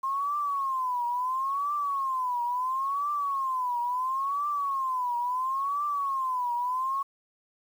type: tone with vibrato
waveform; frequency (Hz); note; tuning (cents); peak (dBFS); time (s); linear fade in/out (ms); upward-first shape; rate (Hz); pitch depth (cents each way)
sine; 1061; C6; +24; -26; 0.03-7.03; 10; triangle; 0.73; 190
effects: 9-bit